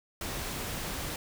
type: noise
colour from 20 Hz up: pink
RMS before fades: -36 dBFS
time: 0.21-1.16 s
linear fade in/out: 2 ms
effects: none